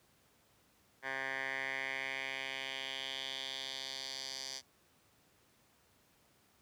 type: tone with band-pass filter sweep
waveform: 10% pulse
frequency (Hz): 134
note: C3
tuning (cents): +42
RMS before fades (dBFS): -41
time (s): 1.02-4.62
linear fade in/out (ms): 50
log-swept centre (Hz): 1600 to 5200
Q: 3.1
effects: pink hiss -69 dBFS RMS until 6.61 s + high-pass 80 Hz 12 dB/octave